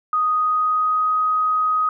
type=tone with pitch glide; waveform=sine; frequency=1244.5 to 1255.3 Hz; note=D#6 to D#6; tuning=0 to +15 cents; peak=-16 dBFS; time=0.13-1.89 s; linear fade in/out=2 ms; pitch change=+15 cents; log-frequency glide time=0.31-1.14 s; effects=none